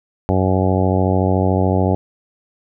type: harmonic tone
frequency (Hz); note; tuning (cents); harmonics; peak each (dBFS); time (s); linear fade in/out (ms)
93.7; F#2; +22; 1 / 2 / 3 / 4 / 5 / 6 / 7 / 8 / 9; -17 / -20 / -22 / -23 / -24 / -25 / -25 / -26 / -27; 0.29-1.95; 0
effects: none